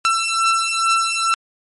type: beating tone pair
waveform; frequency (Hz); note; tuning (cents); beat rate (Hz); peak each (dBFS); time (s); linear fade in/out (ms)
sawtooth; 1339 / 1341.3; E6 / E6; +27 / +30; 2.3; -15; 0.05-1.34; 0
effects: MP3 48 kbps